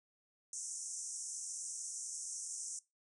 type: band-pass noise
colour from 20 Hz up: pink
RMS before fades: -44 dBFS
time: 0.53-2.79 s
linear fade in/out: 2 ms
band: 5700 to 9400 Hz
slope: 96 dB/octave
effects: noise-tail reverb RT60 0.2 s tail -19 dB re dry